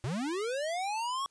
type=linear sweep; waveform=square; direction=up; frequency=107.5 to 1122 Hz; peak=-32 dBFS; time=0.04-1.26 s; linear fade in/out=0 ms; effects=white hiss -71 dBFS RMS until 1.3 s + resampled to 22050 Hz